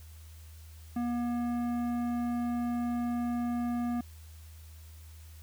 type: tone with tanh clipping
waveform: sine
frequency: 239.8 Hz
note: A#3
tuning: 49 cents sharp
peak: -31 dBFS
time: 0.96-4.01 s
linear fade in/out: 5 ms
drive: 13 dB
effects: added 79 Hz sine -47 dBFS peak until 5.42 s + white hiss -59 dBFS RMS until 5.42 s